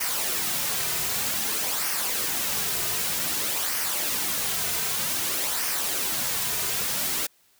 white noise with flanger, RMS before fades -27 dBFS, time 0-7.27 s, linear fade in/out 10 ms, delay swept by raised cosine 0.26 to 3.66 ms, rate 0.53 Hz, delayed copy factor -0.5, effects white hiss -62 dBFS RMS until 7.59 s

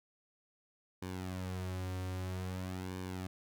sawtooth tone with flanger, 92.5 Hz, F#2, in tune, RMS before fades -40 dBFS, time 1.02-3.27 s, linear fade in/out 5 ms, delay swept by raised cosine 1.5 to 4.8 ms, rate 0.51 Hz, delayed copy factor -0.65, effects none

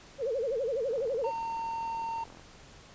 sine tone with vibrato, 498.6 Hz, B4, 16 cents sharp, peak -28 dBFS, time 0.18-1.32 s, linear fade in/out 50 ms, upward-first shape sine, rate 12 Hz, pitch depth 220 cents each way
click train, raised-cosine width 1 ms, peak -37 dBFS, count 64, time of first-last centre 0.91-2.396 s, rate 42.4 Hz
triangle tone, 913 Hz, A#5, 36 cents flat, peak -30 dBFS, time 1.24-2.24 s, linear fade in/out 5 ms
effects pink hiss -53 dBFS RMS until 2.94 s + resampled to 16000 Hz

